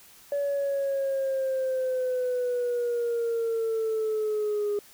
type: linear sweep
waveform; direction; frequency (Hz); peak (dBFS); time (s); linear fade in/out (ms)
sine; down; 571 to 409.9; -23; 0.32-4.79; 2
effects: tanh soft clip ceiling -22 dBFS + white hiss -53 dBFS RMS until 4.93 s